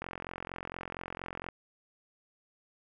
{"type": "click train", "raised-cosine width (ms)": 0.5, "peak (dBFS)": -23, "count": 66, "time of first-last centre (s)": [0.02, 1.487], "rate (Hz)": 44.3, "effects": []}